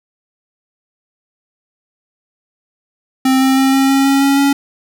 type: tone with pitch steps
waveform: square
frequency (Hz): 262.7 / 265 / 267.3 / 269.6 / 272 / 274.3 / 276.7 / 279.1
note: C4 / C4 / C4 / C#4 / C#4 / C#4 / C#4 / C#4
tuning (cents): +7 / +22 / +37 / -48 / -33 / -18 / -3 / +12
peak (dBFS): -10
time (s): 3.25-4.53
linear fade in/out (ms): 5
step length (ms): 160
effects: none